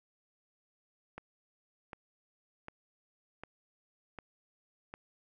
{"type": "click train", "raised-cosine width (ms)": 0.5, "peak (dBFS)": -28, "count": 6, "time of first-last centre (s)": [1.18, 4.939], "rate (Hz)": 1.33, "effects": []}